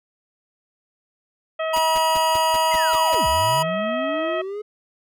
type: harmonic tone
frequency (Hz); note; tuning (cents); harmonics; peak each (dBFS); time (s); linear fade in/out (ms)
640; D#5; +49; 1 / 2 / 3 / 4 / 5; -23 / -29 / -33 / -35 / -37; 1.59-4.42; 10
type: tone with pitch glide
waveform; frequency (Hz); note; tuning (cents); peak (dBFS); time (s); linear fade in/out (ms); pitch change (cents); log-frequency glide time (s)
square; 963 to 973.1; B5 to B5; -44 to -26; -19; 1.73-3.63; 10; +18; 2.76-3.31
type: noise bursts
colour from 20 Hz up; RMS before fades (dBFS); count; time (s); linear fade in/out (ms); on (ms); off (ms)
pink; -32; 8; 1.76-3.15; 2; 25; 170
type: linear two-way sweep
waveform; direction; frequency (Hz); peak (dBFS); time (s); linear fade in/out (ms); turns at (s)
triangle; down then up; 2110 to 58.2 to 427.4; -25; 2.71-4.62; 10; 3.27
effects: none